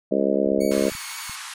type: harmonic tone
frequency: 68.6 Hz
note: C#2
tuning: 17 cents flat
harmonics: 3 / 4 / 5 / 6 / 7 / 8 / 9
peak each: -26 / -26 / -26 / -26 / -26 / -26 / -26 dBFS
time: 0.11-0.9 s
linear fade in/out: 10 ms
type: clicks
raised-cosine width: 5 ms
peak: -30 dBFS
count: 12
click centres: 0.468 / 0.52 / 0.585 / 0.623 / 0.654 / 0.719 / 0.778 / 0.821 / 0.854 / 0.919 / 0.951 / 1.296 s
type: tone with vibrato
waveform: 10% pulse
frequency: 2217 Hz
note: C#7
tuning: in tune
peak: -27 dBFS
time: 0.6-1.36 s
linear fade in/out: 10 ms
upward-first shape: sine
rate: 3.8 Hz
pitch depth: 33 cents each way
type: band-pass noise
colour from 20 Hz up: pink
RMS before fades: -36 dBFS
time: 0.71-1.54 s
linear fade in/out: 5 ms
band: 930 to 11000 Hz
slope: 48 dB/octave
effects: none